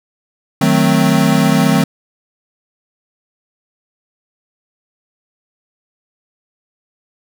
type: chord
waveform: square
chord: D# diminished seventh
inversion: none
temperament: equal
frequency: 155.56 / 185 / 220 / 261.6 Hz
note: D#3 / F#3 / A3 / C4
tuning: 0 / 0 / 0 / 0 cents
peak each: -16 dBFS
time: 0.61-1.84 s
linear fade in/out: 5 ms
effects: none